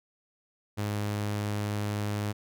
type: tone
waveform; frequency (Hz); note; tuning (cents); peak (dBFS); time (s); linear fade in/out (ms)
sawtooth; 103.83; G#2; 0; -25; 0.77-2.33; 20
effects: none